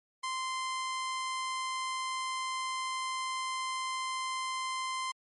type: tone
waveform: sawtooth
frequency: 1041 Hz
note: C6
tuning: 9 cents flat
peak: -29 dBFS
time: 0.23-5.12 s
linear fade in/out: 10 ms
effects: MP3 48 kbps